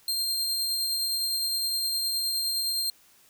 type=tone with tremolo; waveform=sawtooth; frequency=4186 Hz; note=C8; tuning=in tune; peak=-22 dBFS; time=0.08-2.9 s; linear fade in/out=2 ms; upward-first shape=triangle; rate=9.7 Hz; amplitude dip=25%; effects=white hiss -59 dBFS RMS until 3.29 s